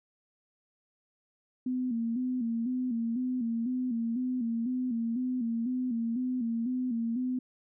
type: tone with vibrato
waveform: sine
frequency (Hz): 241.4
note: B3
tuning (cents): -39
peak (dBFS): -28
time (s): 1.66-7.39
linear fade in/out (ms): 5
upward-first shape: square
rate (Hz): 2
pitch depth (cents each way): 84
effects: none